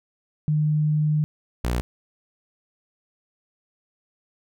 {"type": "tone pair in turn", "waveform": ["sine", "sawtooth"], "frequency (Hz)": [151.9, 60.17], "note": ["D#3", "B1"], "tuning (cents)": [-41, -44], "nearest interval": "octave + major third", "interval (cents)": 1603, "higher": "first", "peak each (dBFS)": -18, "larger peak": "neither", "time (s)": [[0.48, 1.24], [1.64, 1.81]], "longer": "first", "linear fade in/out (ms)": 0, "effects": []}